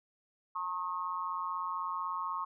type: tone with amplitude modulation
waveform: sine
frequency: 1085 Hz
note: C#6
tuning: 37 cents flat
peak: -29 dBFS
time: 0.55-2.45 s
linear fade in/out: 10 ms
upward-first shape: sine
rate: 176 Hz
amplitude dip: 95%
effects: none